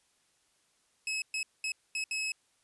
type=tone bursts at uneven times; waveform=sawtooth; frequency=2575 Hz; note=E7; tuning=41 cents flat; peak=-28 dBFS; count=5; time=1.07-1.22 / 1.34-1.43 / 1.64-1.72 / 1.95-2.04 / 2.11-2.32 s; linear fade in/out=2 ms; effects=white hiss -71 dBFS RMS until 2.63 s + resampled to 24000 Hz